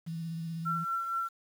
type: tone with vibrato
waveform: sine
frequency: 164.81 Hz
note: E3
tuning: in tune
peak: -34 dBFS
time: 0.06-0.85 s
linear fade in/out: 20 ms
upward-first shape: triangle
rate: 16 Hz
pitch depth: 38 cents each way
type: tone with tremolo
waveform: sine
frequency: 1354 Hz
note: E6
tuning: 46 cents sharp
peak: -28 dBFS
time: 0.65-1.29 s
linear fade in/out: 20 ms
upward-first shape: triangle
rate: 4.3 Hz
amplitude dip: 50%
effects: 9-bit